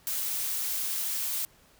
blue noise, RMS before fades -31 dBFS, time 0.07-1.45 s, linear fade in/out 0 ms, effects pink hiss -60 dBFS RMS until 1.79 s

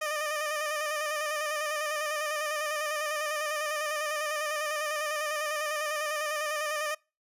15% pulse tone with vibrato, 605 Hz, D#5, 49 cents flat, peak -23 dBFS, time 0.01-6.95 s, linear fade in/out 10 ms, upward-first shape square, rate 10 Hz, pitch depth 36 cents each way, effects noise-tail reverb RT60 0.3 s tail -26 dB re dry + resampled to 32000 Hz

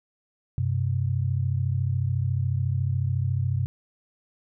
sine tone pair together, 95.59 / 129.6 Hz, G2 / C3, -43 / -16 cents, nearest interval perfect fourth, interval 527 cents, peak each -25 / -25 dBFS, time 0.58-3.66 s, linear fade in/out 0 ms, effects none

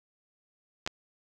clicks, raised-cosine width 0.2 ms, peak -15 dBFS, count 2, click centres 0.864 / 0.875 s, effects none

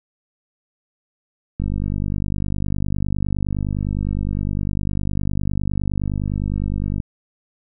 click train, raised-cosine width 5 ms, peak -11 dBFS, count 270, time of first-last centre 1.6-7.002 s, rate 49.8 Hz, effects none

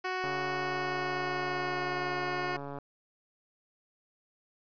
10% pulse tone with pitch glide, 370 to 361.8 Hz, F#4 to F#4, 0 to -39 cents, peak -23 dBFS, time 0.04-2.57 s, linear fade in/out 10 ms, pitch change -39 cents, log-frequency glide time 0.31-2.13 s
click train, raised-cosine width 1 ms, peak -27 dBFS, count 360, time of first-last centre 0.24-2.786 s, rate 141 Hz
effects resampled to 11025 Hz + 10-bit

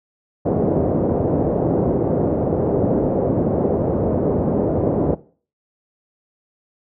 white low-pass noise, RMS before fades -18 dBFS, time 0.45-5.15 s, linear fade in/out 10 ms, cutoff 550 Hz, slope 24 dB/octave, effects noise-tail reverb RT60 0.4 s tail -18 dB re dry + high-pass 80 Hz 12 dB/octave

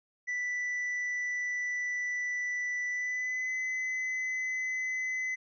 triangle tone with pitch glide, 1975.5 to 2025 Hz, B6 to B6, 0 to +43 cents, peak -29 dBFS, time 0.27-5.36 s, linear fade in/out 20 ms, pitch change +43 cents, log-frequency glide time 2.89-3.5 s, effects resampled to 16000 Hz

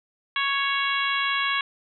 harmonic tone with a mistuned harmonic, 554.4 Hz, C#5, in tune, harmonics 2 / 3 / 4 / 5 / 6 / 7, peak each -27 / -28 / -29 / -30 / -30 / -36 dBFS, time 0.36-1.61 s, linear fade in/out 2 ms, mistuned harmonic 7, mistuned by +19 cents, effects none

